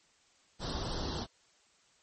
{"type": "noise with comb filter", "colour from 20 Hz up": "pink", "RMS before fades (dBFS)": -36, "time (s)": [0.59, 1.27], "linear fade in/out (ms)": 50, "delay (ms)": 0.22, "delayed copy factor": 0.8, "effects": ["white hiss -67 dBFS RMS until 2.02 s", "MP3 32 kbps"]}